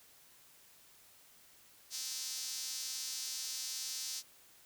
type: tone with high-pass filter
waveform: sawtooth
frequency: 259.4 Hz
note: C4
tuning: 15 cents flat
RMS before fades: -41 dBFS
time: 1.9-4.23 s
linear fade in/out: 50 ms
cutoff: 5300 Hz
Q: 2.2
effects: white hiss -62 dBFS RMS until 4.65 s